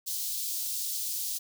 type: high-pass noise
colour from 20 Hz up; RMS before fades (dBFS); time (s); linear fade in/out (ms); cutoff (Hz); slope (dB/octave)
white; -33; 0.06-1.39; 20; 3900; 24
effects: none